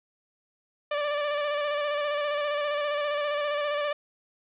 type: tone with vibrato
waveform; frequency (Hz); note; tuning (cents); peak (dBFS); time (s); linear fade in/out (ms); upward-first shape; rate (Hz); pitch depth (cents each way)
sawtooth; 586; D5; -4; -22; 0.91-3.93; 5; square; 15; 25
effects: resampled to 8000 Hz + 9-bit